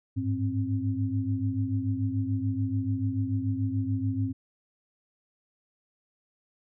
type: tone cluster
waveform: sine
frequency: 100.4 / 107.3 / 264.9 Hz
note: G2 / A2 / C4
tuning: +42 / -43 / +22 cents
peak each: -30 dBFS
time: 0.16-4.33 s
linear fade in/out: 20 ms
effects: none